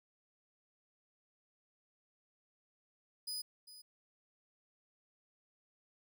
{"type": "tone with echo", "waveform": "sawtooth", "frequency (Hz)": 4978, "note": "D#8", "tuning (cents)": 0, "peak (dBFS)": -36, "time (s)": [3.27, 3.42], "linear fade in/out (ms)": 10, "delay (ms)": 400, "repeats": 1, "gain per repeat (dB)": -14, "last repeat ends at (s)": 3.82, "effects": []}